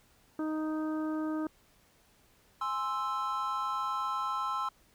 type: harmonic tone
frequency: 311.1 Hz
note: D#4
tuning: in tune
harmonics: 1 / 2 / 3 / 4 / 5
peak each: -31 / -42 / -46 / -44 / -50 dBFS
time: 0.39-1.47 s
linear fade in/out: 2 ms
type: chord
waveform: triangle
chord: Ab augmented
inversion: none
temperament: equal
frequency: 830.6 / 1046.5 / 1318.5 Hz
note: Ab5 / C6 / E6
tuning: 0 / 0 / 0 cents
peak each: -38 / -32 / -32 dBFS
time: 2.61-4.69 s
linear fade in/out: 5 ms
effects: pink hiss -65 dBFS RMS until 4.94 s